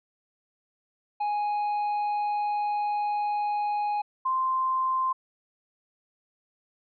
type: tone pair in turn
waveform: triangle / sine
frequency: 830.6 / 1043.7 Hz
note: G#5 / C6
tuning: 0 / -5 cents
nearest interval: major third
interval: 395 cents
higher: second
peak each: -23 / -23 dBFS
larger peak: neither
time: 1.2-4.02 / 4.25-5.13 s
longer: first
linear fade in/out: 10 ms
effects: resampled to 11025 Hz